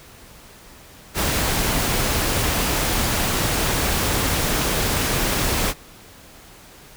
pink noise, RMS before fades -21 dBFS, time 1.14-5.74 s, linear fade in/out 50 ms, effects pink hiss -45 dBFS RMS until 6.96 s

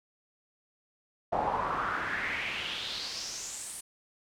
brown noise with band-pass filter sweep, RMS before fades -34 dBFS, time 1.32-3.81 s, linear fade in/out 10 ms, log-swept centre 740 to 9800 Hz, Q 4.4, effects none

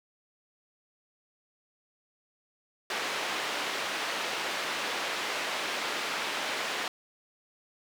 white band-pass noise, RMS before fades -33 dBFS, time 2.9-6.88 s, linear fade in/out 2 ms, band 330 to 3000 Hz, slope 12 dB/octave, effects none

